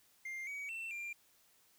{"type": "tone with pitch steps", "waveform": "triangle", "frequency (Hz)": [2106, 2262, 2687, 2384], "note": ["C7", "C#7", "E7", "D7"], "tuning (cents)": [11, 34, 33, 25], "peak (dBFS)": -39, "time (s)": [0.25, 1.13], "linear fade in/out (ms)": 5, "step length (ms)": 220, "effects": ["white hiss -69 dBFS RMS until 1.78 s"]}